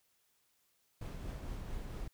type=noise with tremolo; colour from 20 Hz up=brown; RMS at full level=-41 dBFS; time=1.01-2.08 s; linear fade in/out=5 ms; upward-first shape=triangle; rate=4.4 Hz; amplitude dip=30%; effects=white hiss -75 dBFS RMS until 2.13 s